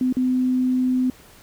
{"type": "tone with dropouts", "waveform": "sine", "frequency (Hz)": 254.7, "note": "C4", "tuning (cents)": -46, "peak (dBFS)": -17, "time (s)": [0.01, 1.1], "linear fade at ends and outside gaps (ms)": 2, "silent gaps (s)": [0.126, 0.168], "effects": ["pink hiss -49 dBFS RMS until 1.42 s"]}